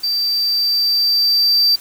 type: tone with level ramp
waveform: triangle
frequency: 4667 Hz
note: D8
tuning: 12 cents flat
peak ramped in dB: -15 to -9 dBFS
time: 0.03-1.76 s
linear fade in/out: 10 ms
effects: white hiss -40 dBFS RMS until 1.8 s